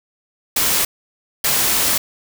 white noise bursts at uneven times, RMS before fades -17 dBFS, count 2, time 0.56-0.85 / 1.44-1.98 s, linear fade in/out 5 ms, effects none

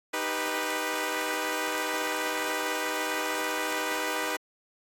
10% pulse chord, Eb augmented, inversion none, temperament equal with one note detuned, 311.1 / 393.8 / 493.9 Hz, Eb4 / G4 / B4, 0 / +8 / 0 cents, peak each -25 / -26 / -23 dBFS, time 0.13-4.37 s, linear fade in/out 10 ms, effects AAC 64 kbps

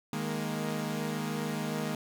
sawtooth chord, D# suspended fourth, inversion none, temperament equal with one note detuned, 155.56 / 207.7 / 234.7 Hz, D#3 / G#3 / A#3, 0 / 0 / +12 cents, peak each -32 dBFS, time 0.13-1.95 s, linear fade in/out 2 ms, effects 9-bit

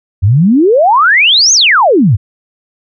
sine exponential two-way sweep, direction up then down, 88 to 6690 to 88 Hz, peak -4 dBFS, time 0.22-2.17 s, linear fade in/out 20 ms, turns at 1.53 s, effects none

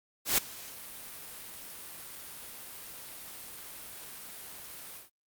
white noise with ADSR envelope, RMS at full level -24 dBFS, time 0.25-5.1 s, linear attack 130 ms, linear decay 6 ms, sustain -21 dB, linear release 140 ms, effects Opus 48 kbps

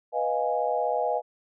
sine chord, F half-diminished seventh, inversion second, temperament equal, 493.9 / 622.3 / 698.5 / 830.6 Hz, Cb5 / Eb5 / F5 / Ab5, 0 / 0 / 0 / 0 cents, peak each -29 dBFS, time 0.12-1.22 s, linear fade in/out 50 ms, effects none

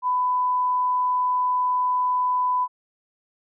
sine tone, 999 Hz, B5, 20 cents sharp, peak -19 dBFS, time 0.02-2.68 s, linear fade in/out 50 ms, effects none

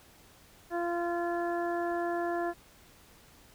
harmonic tone, 344.7 Hz, F4, 23 cents flat, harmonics 1 / 2 / 3 / 4 / 5, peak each -32 / -33 / -41 / -43 / -41 dBFS, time 0.7-2.54 s, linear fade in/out 50 ms, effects pink hiss -58 dBFS RMS until 3.54 s

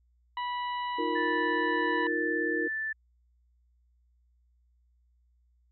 harmonic tone, 980 Hz, B5, 14 cents flat, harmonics 1 / 2 / 3 / 4, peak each -31 / -40 / -43 / -49 dBFS, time 0.37-2.07 s, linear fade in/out 2 ms
sine chord, Eb suspended second, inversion none, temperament just, 311.1 / 350 / 466.7 Hz, Eb4 / F4 / Bb4, 0 / +4 / +2 cents, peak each -33 dBFS, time 0.98-2.68 s, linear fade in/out 10 ms
sine tone, 1760 Hz, A6, in tune, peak -30 dBFS, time 1.15-2.93 s, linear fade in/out 10 ms
effects added 60 Hz sine -64 dBFS peak until 5.71 s

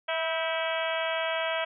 harmonic tone with a mistuned harmonic, 325.7 Hz, E4, 21 cents flat, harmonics 2 / 3 / 4 / 5 / 6 / 7 / 8 / 9 / 10, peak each -30 / -36 / -37 / -36 / -38 / -37 / -39 / -40 / -38 dBFS, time 0.08-1.65 s, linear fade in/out 10 ms, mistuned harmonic 5, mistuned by -55 cents, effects none

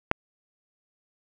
click, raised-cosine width 0.5 ms, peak -5 dBFS, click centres 0.114 s, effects none

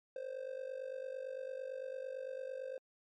triangle tone with amplitude modulation, 523.3 Hz, C5, in tune, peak -35 dBFS, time 0.16-2.78 s, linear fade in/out 2 ms, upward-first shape sine, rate 48.9 Hz, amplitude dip 80%, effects MP3 48 kbps

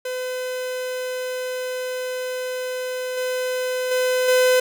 45% pulse tone with level steps, 507 Hz, B4, 45 cents sharp, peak -25 / -22 / -18 / -14 dBFS, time 0.05-4.6 s, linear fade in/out 5 ms, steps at 3.17 / 3.91 / 4.28 s, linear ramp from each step 5 ms, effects none

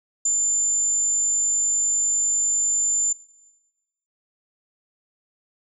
sine tone, 7150 Hz, A8, 27 cents sharp, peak -18 dBFS, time 0.25-3.13 s, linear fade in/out 5 ms, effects noise-tail reverb RT60 1.0 s tail -18 dB re dry

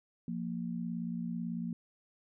sine tone pair together, 174.4 / 232.5 Hz, F3 / A#3, -2 / -4 cents, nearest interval perfect fourth, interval 498 cents, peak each -37 / -37 dBFS, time 0.28-1.73 s, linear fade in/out 2 ms, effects none

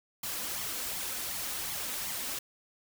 white noise with flanger, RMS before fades -36 dBFS, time 0.23-2.39 s, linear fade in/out 5 ms, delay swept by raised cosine 0.9 to 4 ms, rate 2.7 Hz, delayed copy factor +0.55, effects none

